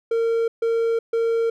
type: tone bursts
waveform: triangle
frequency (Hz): 458.6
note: A#4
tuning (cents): -28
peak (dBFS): -16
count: 3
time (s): 0.11-1.5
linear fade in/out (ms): 5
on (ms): 370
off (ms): 140
effects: none